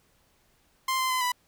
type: tone with pitch steps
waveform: sawtooth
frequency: 1047 / 1037 / 1022 / 989 Hz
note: C6 / C6 / C6 / B5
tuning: +1 / -16 / -41 / +2 cents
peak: -21 dBFS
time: 0.88-1.32 s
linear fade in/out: 5 ms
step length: 110 ms
effects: pink hiss -66 dBFS RMS until 1.47 s